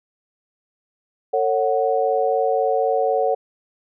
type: chord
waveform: sine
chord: F# minor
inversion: first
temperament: equal with one note detuned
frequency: 450.5 / 554.4 / 740 Hz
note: A4 / C#5 / F#5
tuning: +41 / 0 / 0 cents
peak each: -21 dBFS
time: 1.33-3.35 s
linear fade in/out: 10 ms
effects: none